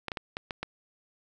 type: clicks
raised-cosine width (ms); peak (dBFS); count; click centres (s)
0.3; -17; 6; 0.083 / 0.118 / 0.172 / 0.369 / 0.508 / 0.63
effects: none